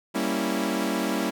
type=chord; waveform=sawtooth; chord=G diminished seventh; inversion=none; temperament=equal with one note detuned; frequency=196.56 / 233.1 / 277.2 / 329.6 Hz; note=G3 / Bb3 / Db4 / Fb4; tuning=+5 / 0 / 0 / 0 cents; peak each=-26 dBFS; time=0.14-1.31 s; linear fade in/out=20 ms; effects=none